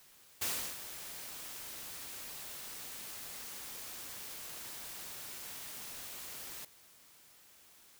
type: noise with ADSR envelope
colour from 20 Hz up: white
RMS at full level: -34 dBFS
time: 0.41-6.65 s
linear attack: 11 ms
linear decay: 340 ms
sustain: -12 dB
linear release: 4 ms
effects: white hiss -61 dBFS RMS until 7.99 s